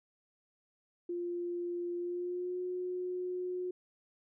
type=tone with pitch glide; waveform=sine; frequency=349.2 to 362.6 Hz; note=F4 to F#4; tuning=0 to -35 cents; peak=-34 dBFS; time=1.09-3.71 s; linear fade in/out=5 ms; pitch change=+65 cents; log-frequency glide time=1.97-2.6 s; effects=none